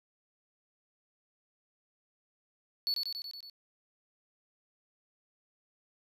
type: tone with echo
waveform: triangle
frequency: 4435 Hz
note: C#8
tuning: in tune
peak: -27 dBFS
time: 2.87-2.94 s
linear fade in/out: 0 ms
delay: 93 ms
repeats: 6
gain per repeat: -3 dB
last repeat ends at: 3.498 s
effects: none